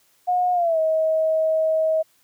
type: tone with pitch glide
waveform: sine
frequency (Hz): 722 to 635.8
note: F#5 to D#5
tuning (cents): -43 to +37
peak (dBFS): -17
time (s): 0.27-2.03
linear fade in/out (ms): 20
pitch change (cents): -220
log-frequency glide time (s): 0.53-0.79
effects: white hiss -61 dBFS RMS until 2.23 s + high-pass 80 Hz 12 dB/octave